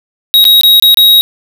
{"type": "tone with dropouts", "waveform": "square", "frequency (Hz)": 3803, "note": "A#7", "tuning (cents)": 34, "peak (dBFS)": -3, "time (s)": [0.34, 1.21], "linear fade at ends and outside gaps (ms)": 0, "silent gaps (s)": [[0.442, 0.452], [0.611, 0.634], [0.798, 0.824], [0.944, 0.972]], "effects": []}